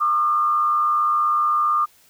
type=tone with frequency modulation; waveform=sine; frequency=1206 Hz; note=D6; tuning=46 cents sharp; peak=-16 dBFS; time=0-1.86 s; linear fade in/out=20 ms; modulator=95.5 Hz; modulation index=0.53; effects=white hiss -55 dBFS RMS until 2.09 s